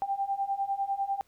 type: beating tone pair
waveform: sine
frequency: 784 / 794 Hz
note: G5 / G5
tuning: 0 / +22 cents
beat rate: 10 Hz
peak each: -32 / -30 dBFS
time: 0.02-1.21 s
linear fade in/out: 0 ms
effects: pink hiss -67 dBFS RMS until 1.27 s